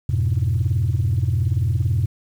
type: chord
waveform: sine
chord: F diminished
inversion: none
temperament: just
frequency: 87.31 / 104.77 / 125.72 Hz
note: F2 / Ab2 / Cb3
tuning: 0 / +16 / +31 cents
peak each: -20 dBFS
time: 0.09-2.06 s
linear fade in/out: 5 ms
effects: tanh soft clip ceiling -12 dBFS + 8-bit